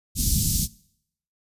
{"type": "band-stop noise", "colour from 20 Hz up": "pink", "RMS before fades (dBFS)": -22, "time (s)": [0.15, 0.68], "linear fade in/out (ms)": 50, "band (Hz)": [200, 4900], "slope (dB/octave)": 24, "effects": ["noise-tail reverb RT60 0.7 s tail -22 dB re dry", "resampled to 32000 Hz"]}